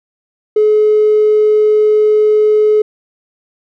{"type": "tone with tanh clipping", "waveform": "triangle", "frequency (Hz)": 426.1, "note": "G#4", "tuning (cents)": 44, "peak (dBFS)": -6, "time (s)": [0.56, 2.82], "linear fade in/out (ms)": 5, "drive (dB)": 1, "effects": []}